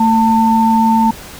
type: tone pair together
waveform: sine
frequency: 224.1 / 896.4 Hz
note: A3 / A5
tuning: +32 / +32 cents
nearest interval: 2 octaves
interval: 2400 cents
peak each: -11 dBFS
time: 0-1.11 s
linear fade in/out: 5 ms
effects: pink hiss -33 dBFS RMS until 1.39 s